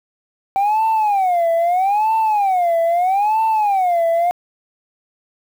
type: tone with vibrato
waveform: sine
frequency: 770 Hz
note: G5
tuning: 31 cents flat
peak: -11 dBFS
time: 0.56-4.31 s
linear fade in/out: 0 ms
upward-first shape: sine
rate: 0.78 Hz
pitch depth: 250 cents each way
effects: tanh soft clip ceiling -12 dBFS + 7-bit